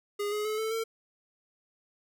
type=tone with pitch steps; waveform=square; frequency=410.5 / 420.3 / 430.4 / 440.7 / 451.3 Hz; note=G#4 / G#4 / A4 / A4 / A4; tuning=-20 / +21 / -38 / +3 / +44 cents; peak=-30 dBFS; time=0.19-0.84 s; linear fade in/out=10 ms; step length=130 ms; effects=none